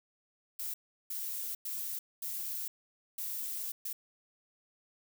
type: noise bursts at uneven times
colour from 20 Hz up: violet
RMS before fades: -38 dBFS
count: 6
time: 0.59-0.74 / 1.1-1.55 / 1.65-1.99 / 2.22-2.68 / 3.18-3.72 / 3.85-3.93 s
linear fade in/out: 5 ms
effects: none